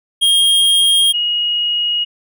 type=tone pair in turn; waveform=square / sine; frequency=3239 / 2886 Hz; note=G#7 / F#7; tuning=-44 / -44 cents; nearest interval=major second; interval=200 cents; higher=first; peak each=-10 / -14 dBFS; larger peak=first; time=0.21-1.13 / 1.13-2.05 s; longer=neither; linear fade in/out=20 ms; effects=none